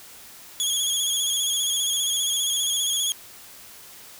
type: tone with vibrato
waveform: 20% pulse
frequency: 3322 Hz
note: G#7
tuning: in tune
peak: -16 dBFS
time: 0.6-3.12 s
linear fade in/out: 0 ms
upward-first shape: square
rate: 15 Hz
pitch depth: 37 cents each way
effects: white hiss -45 dBFS RMS until 4.19 s